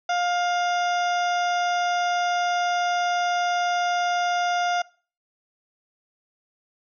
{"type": "harmonic tone with a mistuned harmonic", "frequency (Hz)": 706, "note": "F5", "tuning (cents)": 19, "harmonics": [1, 2, 3, 4, 5, 7, 8, 9], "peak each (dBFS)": [-22, -28, -36, -38, -36, -40, -41, -45], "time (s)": [0.09, 4.82], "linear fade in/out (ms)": 5, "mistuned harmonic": 8, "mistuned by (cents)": 46, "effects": ["noise-tail reverb RT60 0.4 s tail -22 dB re dry"]}